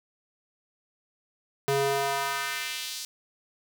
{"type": "tone with high-pass filter sweep", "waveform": "square", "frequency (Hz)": 138.59, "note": "C#3", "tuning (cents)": 0, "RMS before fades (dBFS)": -29, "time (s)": [1.68, 3.05], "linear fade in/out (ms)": 0, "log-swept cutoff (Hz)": [290, 5100], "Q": 1.4, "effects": []}